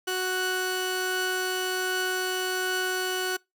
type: tone pair together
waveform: sawtooth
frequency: 370 / 1481.3 Hz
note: F#4 / F#6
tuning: 0 / +2 cents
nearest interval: 2 octaves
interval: 2402 cents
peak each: -25 dBFS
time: 0.07-3.37 s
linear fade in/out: 10 ms
effects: noise-tail reverb RT60 0.2 s tail -25 dB re dry